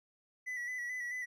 triangle tone with vibrato, 1969 Hz, B6, 6 cents flat, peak -35 dBFS, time 0.46-1.26 s, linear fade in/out 20 ms, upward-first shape square, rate 4.6 Hz, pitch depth 31 cents each way, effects none

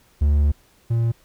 triangle tone pair in turn, 73 / 115.88 Hz, D2 / A#2, -10 / -10 cents, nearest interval minor sixth, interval 800 cents, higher second, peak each -12 / -15 dBFS, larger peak first, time 0.21-0.52 / 0.9-1.12 s, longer first, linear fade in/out 10 ms, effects pink hiss -57 dBFS RMS until 1.24 s

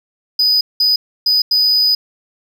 triangle tone bursts at uneven times, 4978 Hz, D#8, in tune, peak -9 dBFS, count 4, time 0.39-0.61 / 0.8-0.96 / 1.26-1.42 / 1.51-1.95 s, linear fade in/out 5 ms, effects none

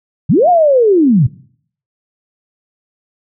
sine linear two-way sweep, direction up then down, 108.8 to 732 to 108.8 Hz, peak -6 dBFS, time 0.29-1.27 s, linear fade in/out 10 ms, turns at 0.49 s, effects noise-tail reverb RT60 0.6 s tail -21 dB re dry

